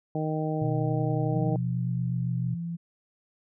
harmonic tone, 155.56 Hz, D#3, in tune, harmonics 1 / 2 / 3 / 4 / 5, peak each -29 / -32 / -34 / -35 / -36 dBFS, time 0.15-1.56 s, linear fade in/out 2 ms
sine tone with vibrato, 124.5 Hz, B2, 14 cents sharp, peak -27 dBFS, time 0.61-2.55 s, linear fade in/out 10 ms, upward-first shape sine, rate 12 Hz, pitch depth 8 cents each way
sine tone with pitch glide, 174.4 to 169.44 Hz, F3 to E3, -2 to +48 cents, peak -30 dBFS, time 1.32-2.77 s, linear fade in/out 20 ms, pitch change -50 cents, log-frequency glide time 1.65-2.55 s
effects none

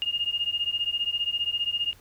sine beating tone pair, 2831 / 2846 Hz, F7 / F7, +23 / +32 cents, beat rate 15 Hz, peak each -28 dBFS, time 0.02-1.93 s, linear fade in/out 0 ms, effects added 93 Hz sine -56 dBFS peak until 2 s + pink hiss -56 dBFS RMS until 2 s

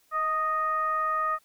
sine tone with frequency modulation, 1244.5 Hz, D#6, in tune, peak -24 dBFS, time 0.11-1.39 s, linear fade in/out 50 ms, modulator 613 Hz, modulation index 0.52, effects white hiss -65 dBFS RMS until 1.44 s

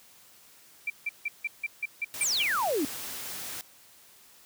sine tone bursts, 2349 Hz, D7, in tune, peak -27 dBFS, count 9, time 0.87-2.429 s, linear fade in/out 5 ms, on 31 ms, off 160 ms
white noise, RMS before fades -38 dBFS, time 2.14-3.61 s, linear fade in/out 0 ms
sine exponential sweep, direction down, 9390 to 261.6 Hz, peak -25 dBFS, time 2.21-2.85 s, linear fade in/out 2 ms
effects white hiss -56 dBFS RMS until 4.45 s + high-pass 60 Hz 12 dB/octave

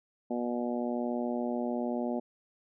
harmonic tone, 120.9 Hz, B2, 36 cents flat, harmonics 2 / 3 / 4 / 5 / 6 / 7, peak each -32 / -37 / -40 / -37 / -41 / -44 dBFS, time 0.3-2.2 s, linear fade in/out 10 ms, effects none

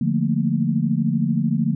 sine chord, Bb major seventh, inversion first, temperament equal, 146.83 / 174.61 / 220 / 233.1 Hz, D3 / F3 / A3 / Bb3, 0 / 0 / 0 / 0 cents, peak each -23 dBFS, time 0.01-1.75 s, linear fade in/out 5 ms, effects none

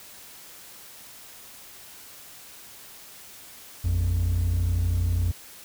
triangle tone pair together, 55.07 / 87.31 Hz, A1 / F2, +2 / 0 cents, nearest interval minor sixth, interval 798 cents, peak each -24 / -19 dBFS, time 3.84-5.32 s, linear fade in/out 10 ms, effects tanh soft clip ceiling -16 dBFS + white hiss -46 dBFS RMS until 5.64 s

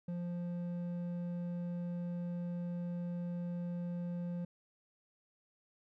sine tone with hard clipping, 174.61 Hz, F3, in tune, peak -38 dBFS, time 0.08-4.45 s, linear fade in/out 5 ms, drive 6 dB, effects none

